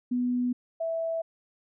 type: tone pair in turn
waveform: sine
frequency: 246.9 / 657.2 Hz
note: B3 / E5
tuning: 0 / -5 cents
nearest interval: octave + perfect fourth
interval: 1695 cents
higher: second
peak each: -24 / -27 dBFS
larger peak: first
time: 0.11-0.53 / 0.8-1.22 s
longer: neither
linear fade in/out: 10 ms
effects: none